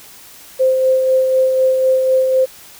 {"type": "tone with tremolo", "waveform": "sine", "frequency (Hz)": 521, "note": "C5", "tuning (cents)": -7, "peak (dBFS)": -9, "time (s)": [0.59, 2.46], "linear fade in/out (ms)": 20, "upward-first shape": "sine", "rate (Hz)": 4, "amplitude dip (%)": 35, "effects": ["white hiss -40 dBFS RMS until 2.79 s"]}